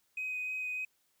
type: tone with vibrato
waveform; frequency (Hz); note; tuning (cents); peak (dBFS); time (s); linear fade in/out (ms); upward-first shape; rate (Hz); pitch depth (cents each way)
triangle; 2511; D#7; +15; -31; 0.17-0.85; 5; sine; 3.3; 9
effects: tanh soft clip ceiling -31 dBFS + white hiss -74 dBFS RMS until 1.2 s

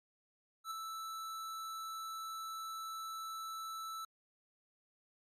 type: tone with ADSR envelope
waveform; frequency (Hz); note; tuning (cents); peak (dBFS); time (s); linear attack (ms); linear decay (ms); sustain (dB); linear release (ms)
square; 1318.5; E6; 0; -38; 0.64-4.05; 70; 7; -4; 5
effects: MP3 64 kbps

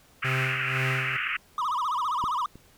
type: band-pass noise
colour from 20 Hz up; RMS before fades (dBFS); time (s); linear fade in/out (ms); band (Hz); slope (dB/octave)
white; -29; 0.22-1.37; 10; 1200 to 2800; 96
type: tone with tremolo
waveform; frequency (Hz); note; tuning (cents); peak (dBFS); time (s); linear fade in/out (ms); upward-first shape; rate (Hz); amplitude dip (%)
45% pulse; 130.81; C3; 0; -26; 0.24-1.17; 10; sine; 2; 70
type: tone with vibrato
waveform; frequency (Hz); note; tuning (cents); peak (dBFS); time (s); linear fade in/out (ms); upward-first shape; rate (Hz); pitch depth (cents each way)
triangle; 1104; C#6; -7; -23; 1.58-2.46; 2; sine; 15; 250
type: clicks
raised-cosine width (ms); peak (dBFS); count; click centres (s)
3; -23 / -32; 2; 2.24 / 2.556
effects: pink hiss -58 dBFS RMS until 2.77 s

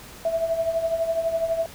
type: tone with tremolo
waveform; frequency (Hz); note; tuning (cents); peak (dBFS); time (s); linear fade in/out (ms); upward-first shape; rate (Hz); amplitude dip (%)
sine; 659.3; E5; 0; -18; 0.25-1.66; 2; triangle; 12; 75
effects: pink hiss -43 dBFS RMS until 1.74 s

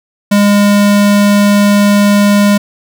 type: tone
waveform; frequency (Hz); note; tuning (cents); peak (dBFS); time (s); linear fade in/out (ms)
square; 204; G#3; -31; -6; 0.31-2.58; 10
effects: none

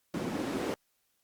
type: noise with band-pass filter sweep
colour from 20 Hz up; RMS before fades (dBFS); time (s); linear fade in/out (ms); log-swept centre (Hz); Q
white; -34; 0.14-0.74; 0; 220 to 350; 1.9
effects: white hiss -75 dBFS RMS until 1.23 s + Opus 48 kbps

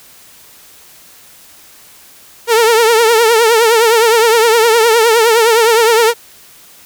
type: tone with vibrato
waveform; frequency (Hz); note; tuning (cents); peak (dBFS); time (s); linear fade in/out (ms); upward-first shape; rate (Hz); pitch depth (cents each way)
sawtooth; 455.3; A#4; -41; -3; 2.47-6.14; 50; triangle; 9.7; 100
effects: white hiss -41 dBFS RMS until 6.85 s

